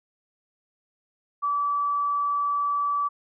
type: tone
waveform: sine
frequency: 1153 Hz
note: D6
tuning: 32 cents flat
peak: -22 dBFS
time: 1.42-3.09 s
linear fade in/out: 20 ms
effects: none